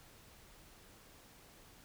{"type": "silence", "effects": ["pink hiss -60 dBFS RMS until 1.84 s"]}